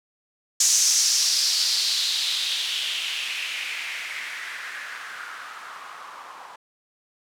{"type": "noise with low-pass filter sweep", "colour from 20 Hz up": "violet", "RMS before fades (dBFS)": -26, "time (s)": [0.6, 6.56], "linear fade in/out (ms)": 5, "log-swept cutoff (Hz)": [6500, 950], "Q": 3.5, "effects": []}